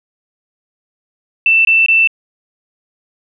sine tone bursts, 2667 Hz, E7, 20 cents sharp, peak -7 dBFS, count 3, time 1.46-2.074 s, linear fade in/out 2 ms, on 190 ms, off 22 ms, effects none

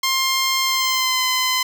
10% pulse tone with pitch glide, 1059 to 1024.7 Hz, C6 to C6, +21 to -36 cents, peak -9 dBFS, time 0.03-1.63 s, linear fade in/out 5 ms, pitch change -57 cents, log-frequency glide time 0.63-1.23 s, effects none

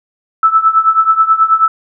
sine tone with tremolo, 1314 Hz, E6, 6 cents flat, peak -3 dBFS, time 0.43-1.68 s, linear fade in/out 2 ms, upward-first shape triangle, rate 9.3 Hz, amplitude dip 90%, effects none

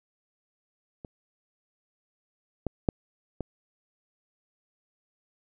clicks, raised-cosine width 2 ms, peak -27 / -15 / -9 / -18 dBFS, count 4, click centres 1.048 / 2.667 / 2.888 / 3.407 s, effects none

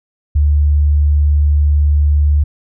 sine tone, 73.5 Hz, D2, 2 cents sharp, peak -8 dBFS, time 0.35-2.44 s, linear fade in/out 10 ms, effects none

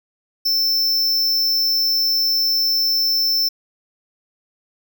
square tone, 5330 Hz, E8, 18 cents sharp, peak -16 dBFS, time 0.45-3.49 s, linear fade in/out 10 ms, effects none

